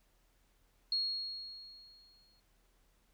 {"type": "tone with exponential decay", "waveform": "sine", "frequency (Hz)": 4300, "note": "C8", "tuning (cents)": 47, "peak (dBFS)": -29, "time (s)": [0.92, 2.4], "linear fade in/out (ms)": 2, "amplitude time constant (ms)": 320, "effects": ["added 40 Hz sine -70 dBFS peak until 3.13 s", "pink hiss -74 dBFS RMS until 3.13 s"]}